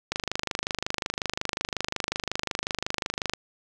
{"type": "click train", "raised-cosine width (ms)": 0.2, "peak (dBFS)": -9, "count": 83, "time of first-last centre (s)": [0.12, 3.336], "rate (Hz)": 25.5, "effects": []}